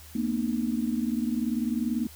sine tone cluster, 226.8 / 247.1 / 304.9 Hz, A#3 / B3 / D#4, -47 / +1 / -35 cents, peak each -28 / -29 / -33 dBFS, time 0.15-2.07 s, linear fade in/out 5 ms, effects added 77 Hz sine -48 dBFS peak until 2.15 s + white hiss -50 dBFS RMS until 2.15 s

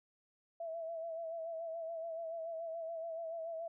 sine tone with vibrato, 659.3 Hz, E5, in tune, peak -39 dBFS, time 0.6-3.68 s, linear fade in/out 5 ms, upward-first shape sine, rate 7 Hz, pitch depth 45 cents each way, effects none

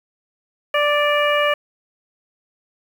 harmonic tone with a mistuned harmonic, 587.3 Hz, D5, in tune, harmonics 1 / 2 / 3 / 4 / 5, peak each -18 / -21 / -23 / -24 / -25 dBFS, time 0.74-1.54 s, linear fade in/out 5 ms, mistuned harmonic 5, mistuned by -29 cents, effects 7-bit

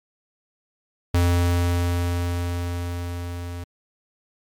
square tone with level ramp, 87.31 Hz, F2, in tune, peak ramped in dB -16 to -31 dBFS, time 1.14-3.64 s, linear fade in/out 5 ms, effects MP3 96 kbps

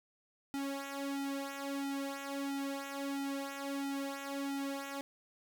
sawtooth tone with flanger, 277.2 Hz, C#4, in tune, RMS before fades -39 dBFS, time 0.54-5.01 s, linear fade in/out 0 ms, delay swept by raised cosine 1.8 to 3.4 ms, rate 1.5 Hz, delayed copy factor -0.8, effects none

